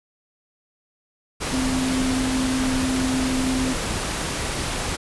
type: tone in noise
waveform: sine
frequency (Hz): 259.4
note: C4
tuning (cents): -15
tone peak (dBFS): -21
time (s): 1.52-3.74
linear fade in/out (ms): 20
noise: pink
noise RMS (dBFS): -26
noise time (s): 1.4-4.97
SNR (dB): +2
effects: resampled to 24000 Hz

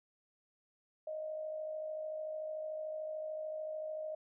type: tone with amplitude modulation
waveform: sine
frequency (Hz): 622.3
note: D#5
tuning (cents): 0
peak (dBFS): -36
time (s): 1.07-4.15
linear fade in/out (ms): 5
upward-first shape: sine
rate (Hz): 53.5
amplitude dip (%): 45
effects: none

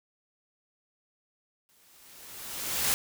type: noise with exponential growth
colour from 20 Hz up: white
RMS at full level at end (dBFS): -25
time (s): 1.69-2.94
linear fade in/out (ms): 0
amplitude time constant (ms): 270
effects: none

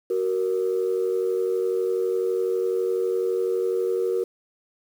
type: tone pair together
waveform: sine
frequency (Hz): 374.2 / 466.2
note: F#4 / A#4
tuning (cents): +20 / 0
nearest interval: major third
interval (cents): 380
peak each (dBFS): -23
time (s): 0.1-4.24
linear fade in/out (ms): 5
effects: tanh soft clip ceiling -15 dBFS + 8-bit

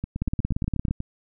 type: two click trains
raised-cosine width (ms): 5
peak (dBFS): -12 / -16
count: 13 / 9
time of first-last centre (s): 0.22-0.91 / 0.04-1.004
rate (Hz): 17.4 / 8.3
effects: none

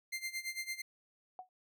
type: tone with tremolo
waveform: sawtooth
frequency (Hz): 2093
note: C7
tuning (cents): 0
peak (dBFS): -32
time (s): 0.12-0.82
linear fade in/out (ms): 10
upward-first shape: sine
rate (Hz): 8.9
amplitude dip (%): 85
type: tone with exponential decay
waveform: sine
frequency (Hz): 740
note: F#5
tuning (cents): 0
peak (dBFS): -39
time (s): 1.39-1.49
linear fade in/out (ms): 1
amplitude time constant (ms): 21
effects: none

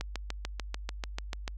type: click train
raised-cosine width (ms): 0.2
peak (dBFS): -17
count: 11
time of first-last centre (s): 0.01-1.478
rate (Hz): 6.81
effects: added 50 Hz sine -38 dBFS peak until 1.57 s

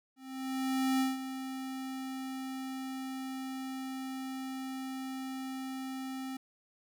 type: tone with ADSR envelope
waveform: square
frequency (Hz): 263.4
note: C4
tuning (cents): +12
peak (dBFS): -27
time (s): 0.16-6.37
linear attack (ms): 840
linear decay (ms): 170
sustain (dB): -11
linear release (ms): 5
effects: none

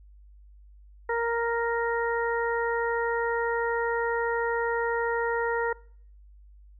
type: harmonic tone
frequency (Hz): 466.2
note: A#4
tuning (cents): 0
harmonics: 1 / 2 / 3 / 4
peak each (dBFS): -27 / -30 / -34 / -33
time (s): 1.09-5.73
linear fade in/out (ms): 5
effects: noise-tail reverb RT60 0.6 s tail -24 dB re dry + added 50 Hz sine -49 dBFS peak until 6.79 s

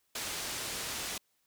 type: low-pass noise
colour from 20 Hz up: white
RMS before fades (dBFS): -38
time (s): 0.15-1.18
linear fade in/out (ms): 5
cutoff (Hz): 8200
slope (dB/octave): 12
effects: white hiss -75 dBFS RMS until 1.46 s

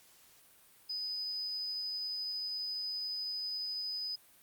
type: tone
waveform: sine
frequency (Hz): 4997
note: D#8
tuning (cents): +7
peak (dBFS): -35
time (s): 0.89-4.16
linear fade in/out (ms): 10
effects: white hiss -62 dBFS RMS until 4.42 s + Opus 48 kbps

